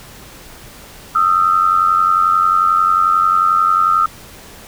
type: tone pair together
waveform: sine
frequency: 1244.5 / 1335.7 Hz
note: D#6 / E6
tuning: 0 / +22 cents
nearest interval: minor second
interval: 122 cents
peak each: -13 dBFS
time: 1.15-4.06 s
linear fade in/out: 5 ms
effects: pink hiss -38 dBFS RMS until 4.67 s